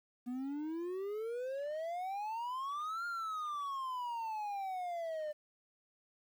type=exponential two-way sweep; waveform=triangle; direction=up then down; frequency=241 to 1415 to 595 Hz; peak=-35 dBFS; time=0.26-5.33 s; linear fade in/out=20 ms; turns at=3.06 s; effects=11-bit